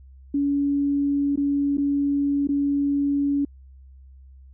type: tone with dropouts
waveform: sine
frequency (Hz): 283.2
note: C#4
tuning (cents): +37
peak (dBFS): -19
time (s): 0.34-3.45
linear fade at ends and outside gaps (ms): 5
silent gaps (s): 1.359-1.374 / 1.772-1.78 / 2.473-2.489
effects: added 66 Hz sine -44 dBFS peak until 4.53 s